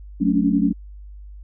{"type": "chord", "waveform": "sine", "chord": "D major seventh", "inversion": "first", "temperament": "equal with one note detuned", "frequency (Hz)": [185, 220, 277.2, 288.3], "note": ["F#3", "A3", "C#4", "D4"], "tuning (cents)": [0, 0, 0, -32], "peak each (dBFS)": -21, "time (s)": [0.2, 0.73], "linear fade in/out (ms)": 20, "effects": ["added 50 Hz sine -36 dBFS peak until 1.43 s"]}